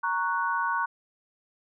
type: chord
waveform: sine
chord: F# major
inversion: first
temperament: equal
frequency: 932.3 / 1108.7 / 1480 Hz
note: A#5 / C#6 / F#6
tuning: 0 / 0 / 0 cents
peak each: -29 dBFS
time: 0.03-0.86 s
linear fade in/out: 10 ms
effects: none